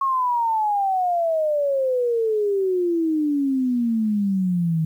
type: exponential sweep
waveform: sine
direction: down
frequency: 1098 to 157.2 Hz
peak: -18 dBFS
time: 0.01-4.85 s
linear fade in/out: 5 ms
effects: 9-bit